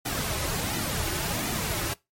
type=noise with flanger; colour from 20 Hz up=pink; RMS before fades=-29 dBFS; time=0.05-1.94 s; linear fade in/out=10 ms; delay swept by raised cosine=1.8 to 4.4 ms; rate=1.4 Hz; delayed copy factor=-0.6; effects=noise-tail reverb RT60 0.2 s tail -21 dB re dry + MP3 64 kbps